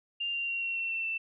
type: tone with pitch steps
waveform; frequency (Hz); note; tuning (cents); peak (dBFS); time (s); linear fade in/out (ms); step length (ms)
sine; 2794 / 2773 / 2752 / 2732 / 2711 / 2691 / 2671; F7 / F7 / F7 / F7 / E7 / E7 / E7; 0 / -13 / -26 / -39 / +48 / +35 / +22; -30; 0.2-1.18; 10; 140
effects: none